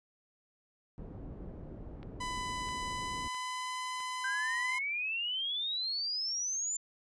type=low-pass noise; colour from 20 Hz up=pink; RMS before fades=-45 dBFS; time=0.98-3.28 s; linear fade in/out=0 ms; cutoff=420 Hz; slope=12 dB/octave
type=click train; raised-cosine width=0.3 ms; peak=-36 dBFS; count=4; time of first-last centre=2.03-4.004 s; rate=1.52 Hz
type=tone with pitch glide; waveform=sawtooth; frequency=1001 to 1011.5 Hz; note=B5 to B5; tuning=+23 to +41 cents; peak=-32 dBFS; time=2.2-4.79 s; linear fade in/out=10 ms; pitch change=+18 cents; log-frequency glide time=2.87-3.76 s
type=exponential sweep; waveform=sine; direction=up; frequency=1554 to 7220 Hz; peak=-32 dBFS; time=4.24-6.77 s; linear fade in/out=5 ms
effects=resampled to 22050 Hz